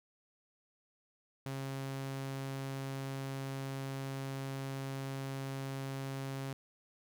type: tone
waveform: sawtooth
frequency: 135.5 Hz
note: C#3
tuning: 39 cents flat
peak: -34 dBFS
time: 1.46-6.53 s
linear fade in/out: 0 ms
effects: none